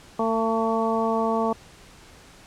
harmonic tone with a mistuned harmonic, 225.3 Hz, A3, 41 cents sharp, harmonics 1 / 2 / 3 / 4 / 5, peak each -26 / -26 / -27 / -28 / -29 dBFS, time 0.19-1.53 s, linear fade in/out 5 ms, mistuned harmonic 4, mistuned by -18 cents, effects pink hiss -49 dBFS RMS until 2.46 s + low-pass 9000 Hz 12 dB/octave

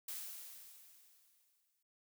blue noise with exponential decay, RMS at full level -43 dBFS, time 0.08-1.83 s, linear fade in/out 5 ms, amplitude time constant 380 ms, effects none

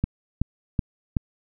click train, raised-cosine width 5 ms, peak -9 dBFS, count 4, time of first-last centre 0.04-1.168 s, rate 2.66 Hz, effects none

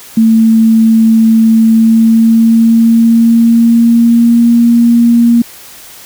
sine tone with pitch glide, 223.9 to 235 Hz, A3 to A#3, +30 to +14 cents, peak -3 dBFS, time 0.17-5.42 s, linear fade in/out 5 ms, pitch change +84 cents, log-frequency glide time 1.63-4.52 s, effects white hiss -33 dBFS RMS until 6.05 s

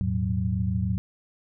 sine tone cluster, 82.8 / 109.5 / 122.8 / 186.6 Hz, E2 / A2 / B2 / F#3, +8 / -8 / -9 / +15 cents, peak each -28 / -27 / -35 / -28 dBFS, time 0.01-0.98 s, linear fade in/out 0 ms, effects none

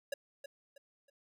square tone with echo, 559 Hz, C#5, 14 cents sharp, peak -34 dBFS, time 0.12-0.14 s, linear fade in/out 5 ms, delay 320 ms, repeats 3, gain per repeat -10 dB, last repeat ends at 1.1 s, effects none

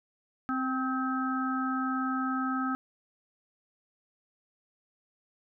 harmonic tone with a mistuned harmonic, 261.6 Hz, C4, in tune, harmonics 1 / 3 / 5 / 6, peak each -30 / -39 / -32 / -39 dBFS, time 0.49-2.75 s, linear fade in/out 0 ms, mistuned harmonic 5, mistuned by -29 cents, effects none

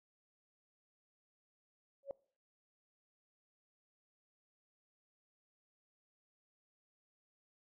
sine tone with exponential growth, 554.4 Hz, C#5, in tune, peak -34 dBFS, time 2.03-2.11 s, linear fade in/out 1 ms, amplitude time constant 17 ms, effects noise-tail reverb RT60 0.5 s tail -23 dB re dry

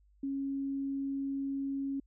sine tone, 274.6 Hz, C#4, 16 cents flat, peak -32 dBFS, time 0.23-2 s, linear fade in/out 5 ms, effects added 50 Hz sine -62 dBFS peak until 2.06 s

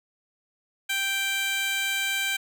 15% pulse tone with high-pass filter, 784 Hz, G5, in tune, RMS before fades -27 dBFS, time 0.89-2.37 s, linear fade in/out 10 ms, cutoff 1900 Hz, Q 1, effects none

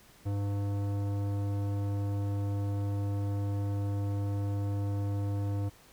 sine tone with tanh clipping, 100.6 Hz, G2, 45 cents sharp, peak -31 dBFS, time 0.25-5.7 s, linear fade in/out 20 ms, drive 16 dB, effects pink hiss -58 dBFS RMS until 5.92 s

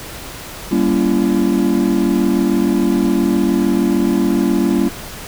triangle chord, G diminished seventh, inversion none, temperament just, 196 / 235.2 / 282.2 / 338.7 Hz, G3 / Bb3 / Db4 / Fb4, 0 / +16 / +31 / +47 cents, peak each -16 dBFS, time 0.71-4.89 s, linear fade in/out 10 ms, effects pink hiss -31 dBFS RMS until 5.27 s

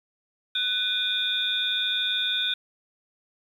sine tone cluster, 1496 / 2449 / 3441 / 3646 Hz, F#6 / D#7 / A7 / A#7, +19 / -28 / -39 / -39 cents, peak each -32 / -35 / -28 / -26 dBFS, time 0.55-2.54 s, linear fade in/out 5 ms, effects 9-bit

